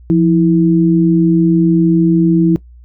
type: tone pair together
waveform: sine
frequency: 172.6 / 325.8 Hz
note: F3 / E4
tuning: -20 / -20 cents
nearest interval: major seventh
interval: 1100 cents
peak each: -10 dBFS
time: 0.1-2.56 s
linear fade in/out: 0 ms
effects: noise-tail reverb RT60 0.1 s tail -19 dB re dry + added 60 Hz sine -36 dBFS peak until 2.84 s